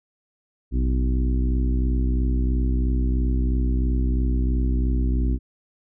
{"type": "harmonic tone with a mistuned harmonic", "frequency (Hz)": 63, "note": "B1", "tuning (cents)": 35, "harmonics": [1, 2, 3, 4, 5, 6], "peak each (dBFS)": [-19, -30, -34, -29, -34, -39], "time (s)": [0.71, 5.39], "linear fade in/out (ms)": 50, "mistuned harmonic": 1, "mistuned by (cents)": -130, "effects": []}